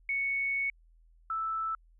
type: tone pair in turn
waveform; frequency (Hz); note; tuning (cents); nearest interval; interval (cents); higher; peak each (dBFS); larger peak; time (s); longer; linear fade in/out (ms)
sine; 2217 / 1318.2; C#7 / E6; 0 / 0; major sixth; 900; first; -28 / -30; first; 0.09-0.7 / 1.3-1.75; first; 2
effects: added 41 Hz sine -58 dBFS peak until 1.99 s